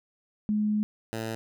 sine / 10% pulse tone pair in turn, 211.2 / 112.13 Hz, G#3 / A2, +29 / +33 cents, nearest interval major seventh, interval 1096 cents, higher first, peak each -23 dBFS, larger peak neither, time 0.49-0.83 / 1.13-1.35 s, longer first, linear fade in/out 0 ms, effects none

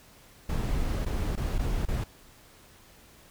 brown noise with dropouts, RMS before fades -28 dBFS, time 0.49-2.04 s, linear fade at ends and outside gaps 5 ms, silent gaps 1.051-1.062 / 1.356-1.375 / 1.583-1.592 / 1.854-1.884 s, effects pink hiss -55 dBFS RMS until 3.3 s

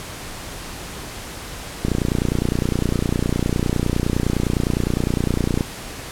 click train, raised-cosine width 3 ms, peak -6 dBFS, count 113, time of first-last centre 1.85-5.608 s, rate 29.8 Hz, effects pink hiss -33 dBFS RMS until 6.11 s + low-pass 12000 Hz 12 dB/octave

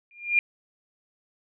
sine tone with exponential growth, 2405 Hz, D7, 41 cents sharp, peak -14 dBFS, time 0.11-0.39 s, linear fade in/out 1 ms, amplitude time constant 59 ms, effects none

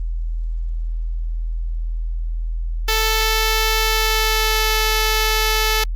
5% pulse tone with pitch glide, 440 to 436 Hz, A4 to A4, 0 to -16 cents, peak -5 dBFS, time 2.88-5.84 s, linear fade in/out 5 ms, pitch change -16 cents, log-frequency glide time 3.8-4.75 s, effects added 41 Hz sine -20 dBFS peak until 5.95 s + Opus 32 kbps

